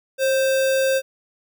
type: tone with sample-and-hold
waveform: sine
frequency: 534 Hz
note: C5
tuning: 35 cents sharp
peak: -16 dBFS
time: 0.18-1.02 s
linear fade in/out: 50 ms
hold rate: 2100 Hz
effects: none